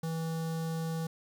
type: tone with notch filter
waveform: square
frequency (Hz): 162.9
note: E3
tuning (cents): -20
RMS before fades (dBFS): -34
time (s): 0.03-1.07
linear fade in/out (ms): 5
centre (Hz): 2300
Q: 1.2
effects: 10-bit